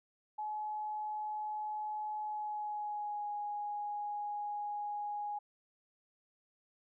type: tone with pitch glide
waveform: sine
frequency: 850 to 828.7 Hz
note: G#5 to G#5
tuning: +40 to -4 cents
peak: -36 dBFS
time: 0.38-5.39 s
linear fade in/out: 10 ms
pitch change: -44 cents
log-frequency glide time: 2.21-3.29 s
effects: none